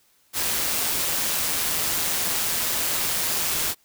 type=noise with amplitude modulation; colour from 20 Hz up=white; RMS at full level=-23 dBFS; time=0.33-3.75 s; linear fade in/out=50 ms; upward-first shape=sine; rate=163 Hz; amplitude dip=35%; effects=white hiss -62 dBFS RMS until 3.84 s